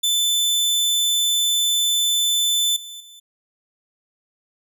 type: tone with level steps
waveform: sawtooth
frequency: 3520 Hz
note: A7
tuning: in tune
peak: -14 / -31 / -39 dBFS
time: 0.03-3.2 s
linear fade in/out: 10 ms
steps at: 2.76 / 3 s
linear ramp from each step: 5 ms
effects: none